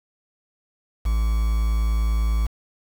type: tone with quantisation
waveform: triangle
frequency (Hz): 55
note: A1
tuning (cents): 0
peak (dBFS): -16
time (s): 1.05-2.47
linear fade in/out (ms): 10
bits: 6
effects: none